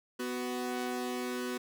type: tone pair together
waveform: sawtooth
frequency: 248.6 / 372.5 Hz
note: B3 / F#4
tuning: +12 / +12 cents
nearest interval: perfect fifth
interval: 700 cents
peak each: -32 / -33 dBFS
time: 0.19-1.58 s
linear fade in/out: 10 ms
effects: none